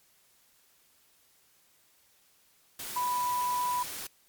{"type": "tone in noise", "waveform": "sine", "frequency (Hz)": 987.8, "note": "B5", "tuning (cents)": 0, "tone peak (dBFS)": -27, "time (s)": [2.96, 3.83], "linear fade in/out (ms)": 5, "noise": "white", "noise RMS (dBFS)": -39, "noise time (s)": [2.79, 4.07], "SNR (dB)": 9, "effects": ["white hiss -65 dBFS RMS until 4.28 s", "MP3 96 kbps"]}